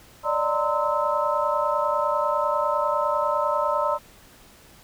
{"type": "tone cluster", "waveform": "sine", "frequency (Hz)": [577, 607, 920, 1033, 1302], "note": ["D5", "D#5", "A#5", "C6", "E6"], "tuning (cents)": [-31, -43, -23, -22, -22], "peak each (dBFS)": -27, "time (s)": [0.23, 3.99], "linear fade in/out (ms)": 50, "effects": ["pink hiss -51 dBFS RMS until 4.83 s"]}